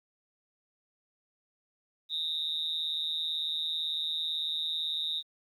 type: tone with amplitude modulation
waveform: sine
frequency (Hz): 3729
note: A#7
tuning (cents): 0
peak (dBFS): -25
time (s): 2.09-5.23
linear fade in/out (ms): 50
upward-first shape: sine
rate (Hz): 158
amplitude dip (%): 100
effects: tanh soft clip ceiling -22 dBFS + 11-bit